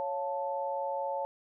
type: chord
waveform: sine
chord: Db augmented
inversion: none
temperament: equal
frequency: 554.4 / 698.5 / 880 Hz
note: Db5 / F5 / A5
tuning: 0 / 0 / 0 cents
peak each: -34 / -40 / -34 dBFS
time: 0-1.25 s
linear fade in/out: 0 ms
effects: none